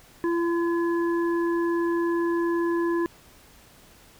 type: harmonic tone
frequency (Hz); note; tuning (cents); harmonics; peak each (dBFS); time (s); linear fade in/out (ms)
339.7; F4; -48; 1 / 3 / 5; -22 / -32 / -36; 0.24-3.06; 0
effects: pink hiss -53 dBFS RMS until 4.19 s